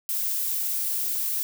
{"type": "noise", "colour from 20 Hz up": "violet", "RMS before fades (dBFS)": -27, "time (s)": [0.09, 1.43], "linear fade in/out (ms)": 0, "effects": []}